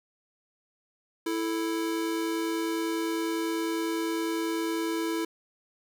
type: tone pair together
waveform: square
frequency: 329.6 / 439.5 Hz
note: E4 / A4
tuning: 0 / -2 cents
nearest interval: perfect fourth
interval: 498 cents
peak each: -29 / -35 dBFS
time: 1.26-5.25 s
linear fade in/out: 5 ms
effects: none